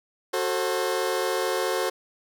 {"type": "chord", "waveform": "sawtooth", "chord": "F# diminished", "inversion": "none", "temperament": "just", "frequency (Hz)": [370, 444, 532.8], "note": ["F#4", "A4", "C5"], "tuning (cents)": [0, 16, 31], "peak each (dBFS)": [-24, -25, -24], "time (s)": [0.33, 1.9], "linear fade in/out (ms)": 10, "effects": []}